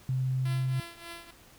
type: tone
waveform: sine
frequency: 130 Hz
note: C3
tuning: 11 cents flat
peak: -26 dBFS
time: 0.09-0.8 s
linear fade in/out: 2 ms
type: tone with tremolo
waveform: 5% pulse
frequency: 339 Hz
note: E4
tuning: 49 cents sharp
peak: -28 dBFS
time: 0.45-1.31 s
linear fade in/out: 5 ms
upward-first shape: triangle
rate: 3.4 Hz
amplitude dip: 80%
effects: pink hiss -56 dBFS RMS until 1.58 s